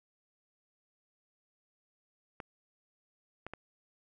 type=clicks; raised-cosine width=0.5 ms; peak=-26 dBFS; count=3; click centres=2.402 / 3.466 / 3.536 s; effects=none